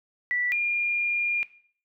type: tone pair in turn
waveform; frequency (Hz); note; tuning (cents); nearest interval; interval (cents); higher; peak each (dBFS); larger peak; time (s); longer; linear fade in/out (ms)
sine; 1963 / 2411; B6 / D7; -11 / +45; major third; 356; second; -23 / -22; second; 0.31-0.52 / 0.52-1.43; second; 0
effects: noise-tail reverb RT60 0.5 s tail -17 dB re dry